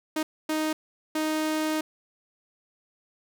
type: tone bursts at uneven times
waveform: sawtooth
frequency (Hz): 311.1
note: D#4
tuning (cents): 0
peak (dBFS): -21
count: 3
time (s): 0.16-0.23 / 0.49-0.73 / 1.15-1.81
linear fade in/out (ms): 5
effects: none